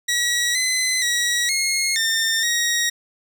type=tone with pitch steps; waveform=15% pulse; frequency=1920 / 2031 / 1917 / 2156 / 1806 / 1887 Hz; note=B6 / B6 / A#6 / C#7 / A6 / A#6; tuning=-49 / +48 / +48 / -49 / +45 / +21 cents; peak=-12 dBFS; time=0.08-2.9 s; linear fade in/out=10 ms; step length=470 ms; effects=none